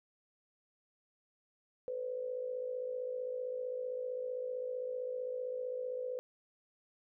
sine tone with amplitude modulation, 504 Hz, B4, 35 cents sharp, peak -33 dBFS, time 1.88-6.19 s, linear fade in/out 0 ms, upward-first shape sine, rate 55.5 Hz, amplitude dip 65%, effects none

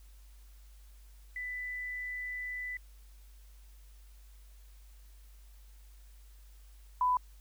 sine tone pair in turn, 1991 / 998 Hz, B6 / B5, +14 / +18 cents, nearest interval octave, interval 1196 cents, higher first, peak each -36 / -25 dBFS, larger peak second, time 1.36-2.77 / 7.01-7.17 s, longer first, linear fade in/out 2 ms, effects added 50 Hz sine -52 dBFS peak until 7.4 s + white hiss -66 dBFS RMS until 7.4 s

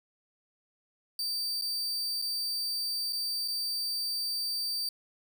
40% pulse tone with dropouts, 4640 Hz, D8, 22 cents flat, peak -29 dBFS, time 1.19-4.89 s, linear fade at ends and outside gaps 2 ms, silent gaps 1.613-1.62 / 2.217-2.222 / 3.125-3.13 / 3.478-3.482 s, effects none

